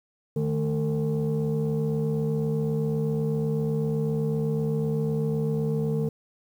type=tone cluster; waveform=sine; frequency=152.1 / 220 / 452.2 Hz; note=D#3 / A3 / A4; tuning=-39 / 0 / +47 cents; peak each=-24 / -28 / -27 dBFS; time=0.36-6.09 s; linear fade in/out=5 ms; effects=tanh soft clip ceiling -19 dBFS + 9-bit